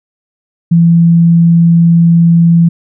sine tone, 168.4 Hz, E3, 37 cents sharp, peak -3 dBFS, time 0.71-2.69 s, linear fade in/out 10 ms, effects none

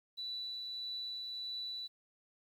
sine tone with tremolo, 3962 Hz, B7, 5 cents sharp, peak -38 dBFS, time 0.17-1.88 s, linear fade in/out 20 ms, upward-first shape triangle, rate 1.6 Hz, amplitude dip 25%, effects 11-bit

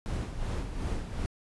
brown noise with tremolo, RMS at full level -31 dBFS, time 0.06-1.26 s, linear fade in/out 0 ms, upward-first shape sine, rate 2.7 Hz, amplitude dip 55%, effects resampled to 24000 Hz

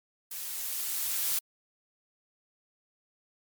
blue noise with level ramp, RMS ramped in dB -38 to -28 dBFS, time 0.31-1.39 s, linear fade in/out 5 ms, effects MP3 96 kbps

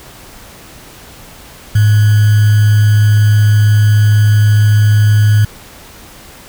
sine tone with sample-and-hold, 105.6 Hz, G#2, 29 cents sharp, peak -5 dBFS, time 1.75-5.45 s, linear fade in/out 5 ms, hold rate 1575 Hz, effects pink hiss -36 dBFS RMS until 6.48 s

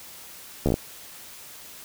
slowing click train, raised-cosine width 2 ms, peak -9 dBFS, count 6, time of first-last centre 0.66-0.741 s, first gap 13 ms, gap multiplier 1.11, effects white hiss -44 dBFS RMS until 1.84 s

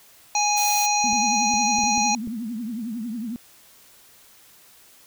harmonic tone, 829 Hz, G#5, 3 cents flat, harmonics 1 / 3 / 5 / 7 / 8, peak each -21 / -27 / -28 / -26 / -28 dBFS, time 0.35-2.15 s, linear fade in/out 2 ms
blue noise, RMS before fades -30 dBFS, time 0.56-0.87 s, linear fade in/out 20 ms
sine tone with vibrato, 228.2 Hz, A#3, 37 cents flat, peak -27 dBFS, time 1.04-3.36 s, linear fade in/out 0 ms, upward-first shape triangle, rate 11 Hz, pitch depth 180 cents each way
clicks, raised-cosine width 3 ms, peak -25 dBFS, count 6, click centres 1.131 / 1.54 / 1.786 / 1.838 / 1.979 / 2.274 s
effects white hiss -52 dBFS RMS until 5.06 s

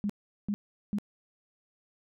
sine tone bursts, 204.8 Hz, G#3, 24 cents flat, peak -27 dBFS, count 3, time 0.04-0.985 s, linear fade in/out 0 ms, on 55 ms, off 390 ms, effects none

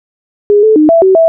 sine tone with pitch steps, 412.2 / 435.7 / 305.9 / 665 / 379.5 / 656 Hz, G#4 / A4 / D#4 / E5 / F#4 / E5, -13 / -17 / -29 / +15 / +44 / -9 cents, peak -3 dBFS, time 0.5-1.28 s, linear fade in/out 0 ms, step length 130 ms, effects none

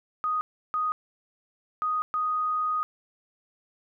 sine tone bursts at uneven times, 1244.5 Hz, D#6, in tune, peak -24 dBFS, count 4, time 0.24-0.41 / 0.74-0.92 / 1.82-2.02 / 2.14-2.83 s, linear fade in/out 0 ms, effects none

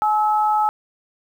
sine tone pair together, 850 / 1296.3 Hz, G#5 / E6, +40 / -29 cents, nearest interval perfect fifth, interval 731 cents, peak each -16 / -22 dBFS, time 0.02-0.69 s, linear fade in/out 0 ms, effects 8-bit

